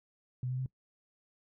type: tone with pitch steps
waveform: sine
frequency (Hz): 126.1 / 128.23 / 130.4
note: B2 / C3 / C3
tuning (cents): +36 / -35 / -5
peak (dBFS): -32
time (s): 0.43-0.661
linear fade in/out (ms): 2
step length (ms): 77
effects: noise-tail reverb RT60 0.1 s tail -21 dB re dry